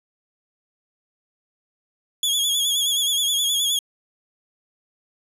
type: tone with vibrato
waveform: sawtooth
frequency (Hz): 3360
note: G#7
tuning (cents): +19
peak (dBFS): -16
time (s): 2.23-3.79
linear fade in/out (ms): 2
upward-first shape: sine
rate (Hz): 9.5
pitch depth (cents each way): 61
effects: resampled to 32000 Hz